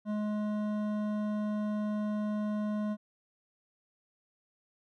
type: tone with hard clipping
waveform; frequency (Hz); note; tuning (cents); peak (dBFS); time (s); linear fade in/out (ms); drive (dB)
triangle; 210.6; G#3; +24; -32; 0.05-2.97; 50; 15
effects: none